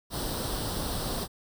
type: noise with comb filter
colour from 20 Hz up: pink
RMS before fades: -32 dBFS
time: 0.1-1.28 s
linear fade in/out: 50 ms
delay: 0.22 ms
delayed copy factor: +0.7
effects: none